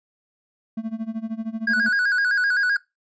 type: tone with tremolo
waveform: triangle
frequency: 223.1 Hz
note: A3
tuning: 24 cents sharp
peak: -21 dBFS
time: 0.77-1.89 s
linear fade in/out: 5 ms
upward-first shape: sine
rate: 13 Hz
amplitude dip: 90%
type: tone with vibrato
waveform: triangle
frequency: 1554 Hz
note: G6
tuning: 16 cents flat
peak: -16 dBFS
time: 1.67-2.77 s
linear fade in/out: 5 ms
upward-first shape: square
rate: 7.8 Hz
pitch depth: 83 cents each way
effects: noise-tail reverb RT60 0.2 s tail -21 dB re dry + resampled to 16000 Hz